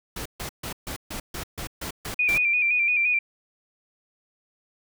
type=noise bursts; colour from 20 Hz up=pink; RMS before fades=-33 dBFS; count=10; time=0.16-2.38 s; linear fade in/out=5 ms; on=96 ms; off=140 ms
type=tone with vibrato; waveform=sine; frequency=2415 Hz; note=D7; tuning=48 cents sharp; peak=-19 dBFS; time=2.19-3.19 s; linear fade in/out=5 ms; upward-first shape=square; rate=5.8 Hz; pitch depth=41 cents each way
effects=none